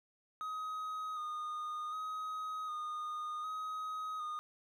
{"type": "tone with vibrato", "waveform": "triangle", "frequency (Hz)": 1244.5, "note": "D#6", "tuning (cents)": 0, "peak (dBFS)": -36, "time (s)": [0.41, 4.39], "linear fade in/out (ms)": 0, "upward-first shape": "square", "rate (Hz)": 0.66, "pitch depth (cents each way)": 24, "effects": []}